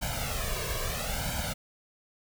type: noise with flanger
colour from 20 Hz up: pink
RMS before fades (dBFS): -32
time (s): 0.01-1.54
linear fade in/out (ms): 20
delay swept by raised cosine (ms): 1.3 to 1.82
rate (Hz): 0.76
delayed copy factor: +0.95
effects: none